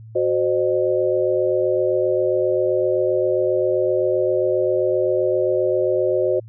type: chord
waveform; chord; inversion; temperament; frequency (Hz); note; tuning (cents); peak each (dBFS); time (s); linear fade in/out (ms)
sine; C diminished; second; equal with one note detuned; 370 / 523.3 / 610.9; Gb4 / C5 / Eb5; 0 / 0 / -32; -20 / -20 / -22; 0.15-6.4; 10
effects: added 111 Hz sine -37 dBFS peak until 6.48 s